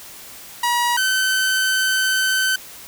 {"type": "tone pair in turn", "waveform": "sawtooth", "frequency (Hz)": [960, 1530.8], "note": ["B5", "G6"], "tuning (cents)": [-49, -42], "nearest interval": "minor sixth", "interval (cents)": 807, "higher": "second", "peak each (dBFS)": -13, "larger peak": "neither", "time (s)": [[0.63, 0.97], [0.97, 2.56]], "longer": "second", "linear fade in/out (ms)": 5, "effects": ["white hiss -39 dBFS RMS until 2.87 s"]}